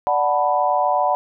sine chord, B minor seventh, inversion first, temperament equal, 587.3 / 740 / 880 / 987.8 Hz, D5 / F#5 / A5 / B5, 0 / 0 / 0 / 0 cents, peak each -22 / -19 / -24 / -21 dBFS, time 0.07-1.15 s, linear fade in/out 0 ms, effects none

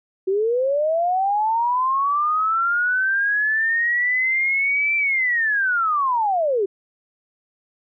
sine linear two-way sweep, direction up then down, 370 to 2349 to 370 Hz, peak -17 dBFS, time 0.27-6.66 s, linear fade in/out 10 ms, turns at 4.96 s, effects none

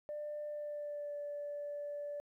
sine tone with pitch glide, 595 to 581.7 Hz, D5 to D5, +22 to -17 cents, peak -38 dBFS, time 0.09-2.2 s, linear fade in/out 0 ms, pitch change -39 cents, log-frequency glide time 0.46-1.16 s, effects tanh soft clip ceiling -35 dBFS + 13-bit

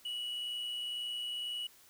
triangle tone with amplitude modulation, 2930 Hz, F#7, 18 cents flat, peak -33 dBFS, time 0.05-1.67 s, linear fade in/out 5 ms, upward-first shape sine, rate 122 Hz, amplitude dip 35%, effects white hiss -61 dBFS RMS until 1.89 s

